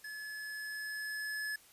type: tone with level ramp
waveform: square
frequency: 1714 Hz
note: A6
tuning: 46 cents flat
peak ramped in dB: -43 to -36 dBFS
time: 0.04-1.56 s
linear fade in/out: 5 ms
effects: white hiss -61 dBFS RMS until 1.72 s + resampled to 32000 Hz